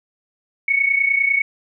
sine tone pair together, 2213 / 2243 Hz, C#7 / C#7, -3 / +20 cents, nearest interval unison, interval 23 cents, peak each -16 / -20 dBFS, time 0.68-1.42 s, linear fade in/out 5 ms, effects none

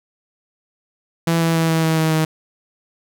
sawtooth tone with pitch steps, 166.3 / 164.87 / 163.44 / 162.03 / 160.64 / 159.25 / 157.88 Hz, E3 / E3 / E3 / E3 / E3 / D#3 / D#3, +16 / +1 / -14 / -29 / -44 / +41 / +26 cents, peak -11 dBFS, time 1.27-2.25 s, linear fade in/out 5 ms, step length 140 ms, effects none

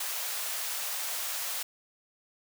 white high-pass noise, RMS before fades -34 dBFS, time 0-1.63 s, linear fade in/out 5 ms, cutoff 550 Hz, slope 24 dB/octave, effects none

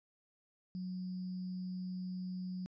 sine tone with sample-and-hold, 183.7 Hz, F#3, 12 cents flat, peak -38 dBFS, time 0.75-2.66 s, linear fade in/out 0 ms, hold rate 4900 Hz, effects resampled to 16000 Hz

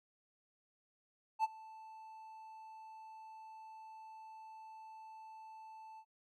triangle tone with ADSR envelope, 880 Hz, A5, in tune, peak -26 dBFS, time 1.39-6.05 s, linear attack 48 ms, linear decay 27 ms, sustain -23 dB, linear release 64 ms, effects noise-tail reverb RT60 0.1 s tail -22 dB re dry

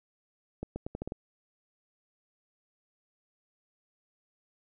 accelerating click train, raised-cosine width 2 ms, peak -22 dBFS, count 7, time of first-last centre 0.63-1.121 s, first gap 130 ms, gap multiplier 0.81, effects none

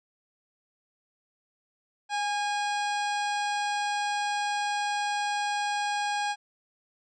harmonic tone with a mistuned harmonic, 825 Hz, G#5, 12 cents flat, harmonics 1 / 2 / 3 / 4 / 5 / 6 / 7 / 9 / 10, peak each -28 / -34 / -38 / -40 / -42 / -44 / -45 / -47 / -48 dBFS, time 2.09-6.36 s, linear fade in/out 50 ms, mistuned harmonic 2, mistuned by -26 cents, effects none

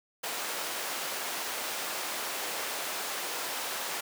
pink high-pass noise, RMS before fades -35 dBFS, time 0.23-4.01 s, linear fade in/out 10 ms, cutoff 560 Hz, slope 12 dB/octave, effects none

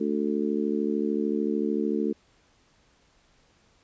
harmonic tone, 73.42 Hz, D2, in tune, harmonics 3 / 4 / 5 / 6, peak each -28 / -29 / -30 / -31 dBFS, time 0-2.13 s, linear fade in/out 10 ms, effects pink hiss -63 dBFS RMS until 3.83 s + resampled to 16000 Hz

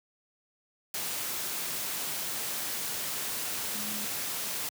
sine tone in noise, 209.9 Hz, G#3, 19 cents sharp, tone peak -41 dBFS, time 3.75-4.05 s, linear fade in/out 2 ms, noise white, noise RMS -34 dBFS, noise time 0.94-4.69 s, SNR -10 dB, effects high-pass 100 Hz 12 dB/octave

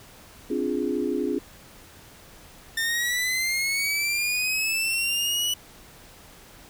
sine chord, D half-diminished seventh, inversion third, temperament equal, 261.6 / 293.7 / 349.2 / 415.3 Hz, C4 / D4 / F4 / Ab4, 0 / 0 / 0 / 0 cents, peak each -29 dBFS, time 0.5-1.39 s, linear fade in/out 5 ms
sawtooth linear sweep, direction up, 1802 to 2960 Hz, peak -20 dBFS, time 2.77-5.54 s, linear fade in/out 5 ms
effects pink hiss -49 dBFS RMS until 6.69 s

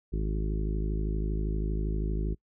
harmonic tone, 52.6 Hz, G#1, 23 cents sharp, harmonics 1 / 2 / 3 / 4 / 5 / 6 / 7 / 8, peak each -28 / -40 / -36 / -41 / -44 / -42 / -40 / -46 dBFS, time 0.12-2.35 s, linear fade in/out 20 ms, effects noise-tail reverb RT60 0.1 s tail -25 dB re dry

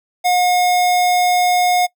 square tone, 720 Hz, F#5, 47 cents flat, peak -13 dBFS, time 0.24-1.87 s, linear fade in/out 20 ms, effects noise-tail reverb RT60 0.1 s tail -22 dB re dry

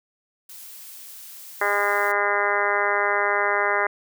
blue noise, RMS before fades -41 dBFS, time 0.49-2.12 s, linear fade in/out 5 ms
harmonic tone, 203.5 Hz, G#3, 35 cents flat, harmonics 2 / 3 / 4 / 5 / 6 / 7 / 8 / 9 / 10, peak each -28 / -28 / -28 / -28 / -28 / -28 / -28 / -28 / -28 dBFS, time 1.61-3.87 s, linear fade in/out 5 ms
effects none

